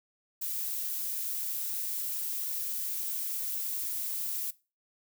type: noise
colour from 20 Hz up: violet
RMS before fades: -34 dBFS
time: 0.41-4.51 s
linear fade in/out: 10 ms
effects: noise-tail reverb RT60 0.3 s tail -20 dB re dry